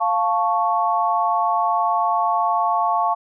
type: chord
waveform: sine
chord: F augmented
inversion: none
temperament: equal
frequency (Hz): 698.5 / 880 / 1108.7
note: F5 / A5 / C#6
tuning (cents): 0 / 0 / 0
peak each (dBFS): -21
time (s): 0-3.15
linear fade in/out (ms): 20
effects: none